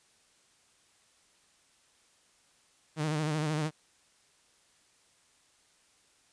sawtooth tone with vibrato, 153.5 Hz, D#3, 23 cents flat, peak -25 dBFS, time 2.96-3.71 s, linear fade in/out 50 ms, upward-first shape sine, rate 13 Hz, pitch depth 60 cents each way, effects white hiss -66 dBFS RMS until 6.32 s + resampled to 22050 Hz

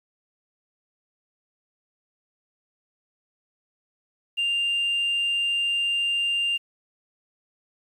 sine tone, 2794 Hz, F7, in tune, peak -20 dBFS, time 4.37-6.58 s, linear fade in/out 20 ms, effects tanh soft clip ceiling -19 dBFS + 9-bit

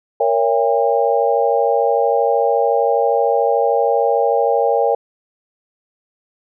sine chord, A# diminished seventh, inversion none, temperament just, 466.2 / 559.4 / 671.3 / 805.5 Hz, A#4 / C#5 / E5 / G5, 0 / +16 / +31 / +47 cents, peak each -17 / -18 / -21 / -18 dBFS, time 0.2-4.95 s, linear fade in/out 5 ms, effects none

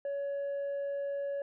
sine tone with tanh clipping, 562 Hz, C#5, 24 cents sharp, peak -33 dBFS, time 0.05-1.42 s, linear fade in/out 2 ms, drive 2 dB, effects none

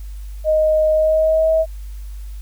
sine tone with pitch glide, 622.3 to 641.6 Hz, D#5 to E5, 0 to -47 cents, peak -12 dBFS, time 0.44-1.66 s, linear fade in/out 50 ms, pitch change +53 cents, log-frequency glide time 0.92-1.51 s, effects added 50 Hz sine -28 dBFS peak until 2.41 s + white hiss -51 dBFS RMS until 2.41 s

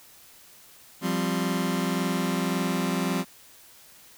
sawtooth chord, F suspended second, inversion none, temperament just, 174.61 / 196.44 / 261.9 Hz, F3 / G3 / C4, 0 / +4 / +2 cents, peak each -24 / -25 / -25 dBFS, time 1.01-3.25 s, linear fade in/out 50 ms, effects white hiss -52 dBFS RMS until 4.17 s

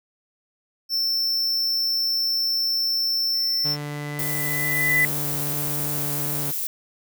square tone, 5370 Hz, E8, 31 cents sharp, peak -21 dBFS, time 0.89-3.77 s, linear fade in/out 50 ms
sine tone with exponential growth, 1999 Hz, B6, 20 cents sharp, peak -15 dBFS, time 3.34-5.05 s, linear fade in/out 1 ms, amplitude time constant 370 ms
sawtooth tone with pitch glide, 146.83 to 145.56 Hz, D3 to D3, 0 to -15 cents, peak -25 dBFS, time 3.64-6.52 s, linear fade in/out 20 ms, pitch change -15 cents, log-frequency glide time 4.74-5.47 s
violet noise, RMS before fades -27 dBFS, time 4.19-6.67 s, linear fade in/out 2 ms
effects none

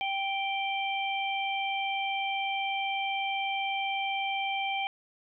harmonic tone, 784 Hz, G5, in tune, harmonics 1 / 3 / 4, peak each -31 / -33 / -36 dBFS, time 0.01-4.87 s, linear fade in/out 0 ms, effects none

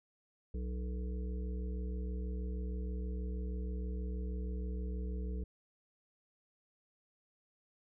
harmonic tone with a mistuned harmonic, 61.74 Hz, B1, in tune, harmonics 1 / 3 / 5 / 7 / 8, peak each -36 / -45 / -52 / -50 / -56 dBFS, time 0.54-5.44 s, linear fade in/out 5 ms, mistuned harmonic 8, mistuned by -55 cents, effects none

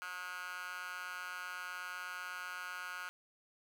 10% pulse tone with high-pass filter, 180.8 Hz, F#3, 40 cents flat, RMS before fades -44 dBFS, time 0.02-3.09 s, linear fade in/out 0 ms, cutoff 1500 Hz, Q 7.8, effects none

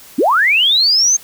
sine linear sweep, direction up, 209.1 to 6440 Hz, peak -9 dBFS, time 0.18-1.17 s, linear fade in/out 10 ms, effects white hiss -40 dBFS RMS until 1.23 s

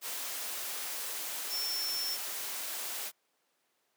sine tone in noise, 5400 Hz, E8, 41 cents sharp, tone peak -33 dBFS, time 1.49-2.18 s, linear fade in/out 50 ms, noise white, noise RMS -38 dBFS, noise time 0.01-3.12 s, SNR +2 dB, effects pink hiss -75 dBFS RMS until 3.96 s + high-pass 400 Hz 12 dB/octave

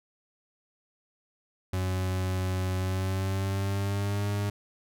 40% pulse tone with pitch glide, 93 to 102 Hz, F#2 to G#2, +9 to -31 cents, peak -26 dBFS, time 1.73-4.5 s, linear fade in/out 5 ms, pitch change +160 cents, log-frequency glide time 2.76-4.29 s, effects none

